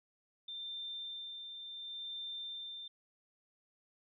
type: tone with tremolo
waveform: sine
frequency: 3582 Hz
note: A7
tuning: 30 cents sharp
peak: -40 dBFS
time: 0.48-2.88 s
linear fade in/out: 5 ms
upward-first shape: sine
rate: 0.7 Hz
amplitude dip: 40%
effects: none